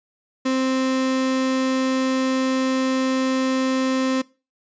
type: tone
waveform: 35% pulse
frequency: 261.6 Hz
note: C4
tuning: in tune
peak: -17 dBFS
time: 0.45-4.22 s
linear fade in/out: 10 ms
effects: noise-tail reverb RT60 0.3 s tail -21 dB re dry + resampled to 16000 Hz